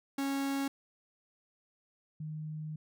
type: tone pair in turn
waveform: 45% pulse / sine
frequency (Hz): 275.3 / 154.51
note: C#4 / D#3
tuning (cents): -12 / -12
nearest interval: minor seventh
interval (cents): 1000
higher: first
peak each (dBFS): -31 / -37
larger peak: first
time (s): 0.18-0.68 / 2.2-2.76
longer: second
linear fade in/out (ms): 5
effects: none